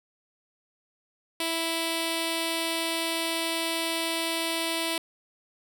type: tone with notch filter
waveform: 5% pulse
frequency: 329.6 Hz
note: E4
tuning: in tune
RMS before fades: -29 dBFS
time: 1.4-4.98 s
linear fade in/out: 2 ms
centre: 1500 Hz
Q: 1.3
effects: none